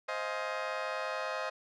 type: chord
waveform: 20% pulse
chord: F minor seventh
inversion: second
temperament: just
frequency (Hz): 523.8 / 628.6 / 698.5 / 838.1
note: C5 / Eb5 / F5 / Ab5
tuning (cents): +2 / +18 / 0 / +16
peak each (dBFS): -33 / -32 / -38 / -38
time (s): 0.08-1.5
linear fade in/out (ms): 10
effects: low-pass 4000 Hz 12 dB/octave